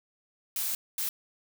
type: noise bursts at uneven times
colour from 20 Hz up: blue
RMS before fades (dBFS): -31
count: 2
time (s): 0.56-0.75 / 0.98-1.09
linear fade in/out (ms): 2
effects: none